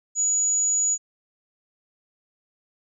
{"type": "tone", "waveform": "sine", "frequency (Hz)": 6850, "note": "A8", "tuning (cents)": -47, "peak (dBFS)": -19, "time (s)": [0.15, 0.98], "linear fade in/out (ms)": 50, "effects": []}